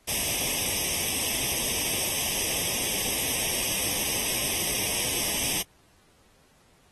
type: noise with comb filter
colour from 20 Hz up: white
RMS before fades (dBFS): -27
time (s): 0.07-5.63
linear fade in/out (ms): 20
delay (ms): 0.35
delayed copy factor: +0.85
effects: pink hiss -62 dBFS RMS until 6.91 s + AAC 32 kbps